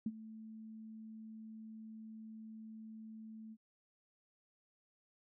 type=tone with ADSR envelope; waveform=sine; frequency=220 Hz; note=A3; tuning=in tune; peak=-32 dBFS; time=0.06-3.57 s; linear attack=4 ms; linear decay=43 ms; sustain=-16 dB; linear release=49 ms; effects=none

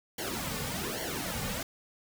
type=noise with flanger; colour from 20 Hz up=pink; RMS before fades=-35 dBFS; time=0.18-1.63 s; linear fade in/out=5 ms; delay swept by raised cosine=0.79 to 3.09 ms; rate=1.2 Hz; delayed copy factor=-0.85; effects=none

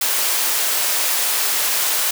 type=high-pass noise; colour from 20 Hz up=white; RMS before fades=-19 dBFS; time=0.01-2.11 s; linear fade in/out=5 ms; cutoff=500 Hz; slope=12 dB/octave; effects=none

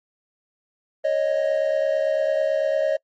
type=tone pair together; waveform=triangle; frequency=553.3 / 622.3 Hz; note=C#5 / D#5; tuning=-3 / 0 cents; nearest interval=major second; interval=203 cents; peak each=-20 / -19 dBFS; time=1.04-2.97 s; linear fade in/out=10 ms; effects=noise-tail reverb RT60 0.1 s tail -26 dB re dry + MP3 32 kbps

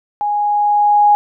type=tone with level ramp; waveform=sine; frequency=828 Hz; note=G#5; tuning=5 cents flat; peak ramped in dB=-15 to -6 dBFS; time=0.21-1.15 s; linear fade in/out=0 ms; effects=none

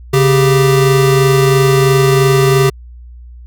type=tone pair together; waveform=square; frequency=138.59 / 392.8 Hz; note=C#3 / G4; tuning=0 / +4 cents; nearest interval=octave + tritone; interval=1804 cents; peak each=-11 dBFS; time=0.13-2.7 s; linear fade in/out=10 ms; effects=added 60 Hz sine -31 dBFS peak until 3.46 s

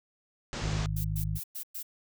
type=low-pass noise; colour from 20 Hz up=pink; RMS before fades=-37 dBFS; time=0.53-0.86 s; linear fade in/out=0 ms; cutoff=7300 Hz; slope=48 dB/octave
type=harmonic tone; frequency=51.91 Hz; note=G#1; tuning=in tune; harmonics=1 / 2 / 3; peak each=-33 / -33 / -33 dBFS; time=0.6-1.4 s; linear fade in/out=50 ms
type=noise bursts; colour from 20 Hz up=violet; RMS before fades=-38 dBFS; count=5; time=0.96-1.83 s; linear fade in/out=10 ms; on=86 ms; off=110 ms
effects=none

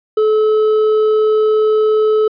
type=tone with hard clipping; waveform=triangle; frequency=431.4 Hz; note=A4; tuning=34 cents flat; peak=-11 dBFS; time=0.17-2.28 s; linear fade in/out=5 ms; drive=8 dB; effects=resampled to 11025 Hz

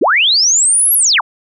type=linear two-way sweep; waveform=sine; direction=up then down; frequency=196 to 11620 to 620 Hz; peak=-8 dBFS; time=0.01-1.21 s; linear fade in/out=10 ms; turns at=0.94 s; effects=none

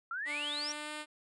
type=exponential sweep; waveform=sine; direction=up; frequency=1318.5 to 5830 Hz; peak=-35 dBFS; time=0.11-0.72 s; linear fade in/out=2 ms
type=tone with pitch glide; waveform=5% pulse; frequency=293.7 to 302 Hz; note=D4 to D4; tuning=0 to +48 cents; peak=-28 dBFS; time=0.25-1.06 s; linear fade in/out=50 ms; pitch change=+48 cents; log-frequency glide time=0.57-0.93 s
effects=resampled to 24000 Hz

